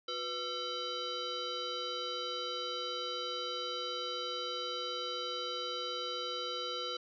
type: tone with frequency modulation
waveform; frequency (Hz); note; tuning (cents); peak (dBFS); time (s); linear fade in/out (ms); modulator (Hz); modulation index
sine; 2209; C#7; -7; -35; 0.08-6.97; 5; 857; 2.6
effects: none